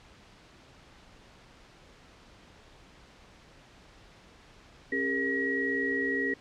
sine tone cluster, 272.5 / 401.4 / 462.9 / 1907 Hz, C#4 / G4 / A#4 / A#6, -29 / +41 / -12 / +39 cents, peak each -33 / -34 / -37 / -29 dBFS, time 4.92-6.34 s, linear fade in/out 5 ms, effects pink hiss -55 dBFS RMS until 6.4 s + low-pass 5000 Hz 12 dB/octave

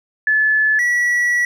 sine / triangle tone pair in turn, 1728 / 1939.6 Hz, A6 / B6, -32 / -32 cents, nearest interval major second, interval 200 cents, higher second, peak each -12 dBFS, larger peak neither, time 0.27-0.79 / 0.79-1.45 s, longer second, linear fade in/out 2 ms, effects none

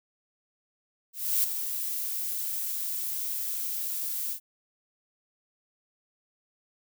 violet noise with ADSR envelope, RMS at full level -23 dBFS, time 1.13-4.4 s, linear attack 310 ms, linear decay 3 ms, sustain -9 dB, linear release 88 ms, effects none

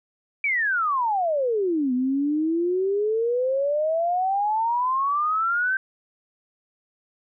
sine exponential two-way sweep, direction down then up, 2349 to 246.9 to 1567 Hz, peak -20 dBFS, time 0.44-5.77 s, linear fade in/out 2 ms, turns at 1.93 s, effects none

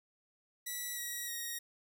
5% pulse tone with pitch steps, 1953 / 1916.1 / 1879.9 Hz, B6 / A#6 / A#6, -20 / +47 / +14 cents, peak -28 dBFS, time 0.66-1.59 s, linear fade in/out 10 ms, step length 310 ms, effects none

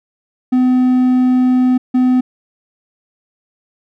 triangle tone bursts at uneven times, 253.3 Hz, B3, 44 cents sharp, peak -7 dBFS, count 2, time 0.52-1.78 / 1.94-2.21 s, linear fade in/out 10 ms, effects none

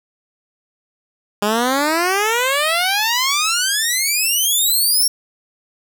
10% pulse exponential sweep, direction up, 201.7 to 5588 Hz, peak -7 dBFS, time 1.42-5.08 s, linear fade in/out 5 ms, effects none

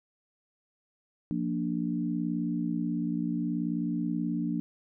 sine chord, Bb major, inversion second, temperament equal, 174.61 / 233.1 / 293.7 Hz, F3 / Bb3 / D4, 0 / 0 / 0 cents, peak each -32 dBFS, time 1.31-4.6 s, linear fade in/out 0 ms, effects none

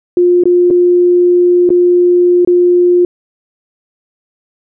sine tone with dropouts, 354.3 Hz, F4, 25 cents sharp, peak -5 dBFS, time 0.17-3.05 s, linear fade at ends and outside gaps 2 ms, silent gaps 0.437-0.455 / 0.703-0.708 / 1.692-1.703 / 2.449-2.474 s, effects none

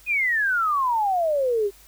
sine exponential sweep, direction down, 2530 to 387.5 Hz, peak -19 dBFS, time 0.06-1.71 s, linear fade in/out 50 ms, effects added 50 Hz sine -54 dBFS peak until 1.87 s + white hiss -52 dBFS RMS until 1.87 s

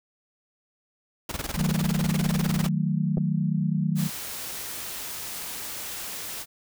pink noise with tremolo, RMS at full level -30 dBFS, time 1.29-2.69 s, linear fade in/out 5 ms, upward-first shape square, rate 20 Hz, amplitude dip 75%
sine chord, D# diminished, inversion none, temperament equal, 155.56 / 185 / 220 Hz, D#3 / F#3 / A3, 0 / 0 / 0 cents, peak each -25 / -26 / -30 dBFS, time 1.55-4.1 s, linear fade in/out 50 ms
clicks, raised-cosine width 2 ms, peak -18 dBFS, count 2, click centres 3.172 / 3.18 s
white noise, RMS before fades -35 dBFS, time 3.95-6.46 s, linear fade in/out 50 ms
effects none

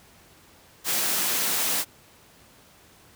white high-pass noise, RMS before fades -25 dBFS, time 0.84-1.85 s, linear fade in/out 50 ms, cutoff 140 Hz, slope 48 dB/octave, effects pink hiss -54 dBFS RMS until 3.15 s + high-pass 60 Hz 12 dB/octave

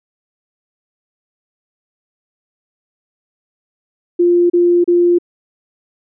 sine tone bursts, 349.2 Hz, F4, in tune, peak -8 dBFS, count 3, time 4.19-5.186 s, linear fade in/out 10 ms, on 310 ms, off 33 ms, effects none

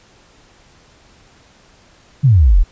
sine exponential sweep, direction down, 150.1 to 34.5 Hz, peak -6 dBFS, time 2.23-2.64 s, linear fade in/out 20 ms, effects pink hiss -49 dBFS RMS until 2.71 s + resampled to 16000 Hz

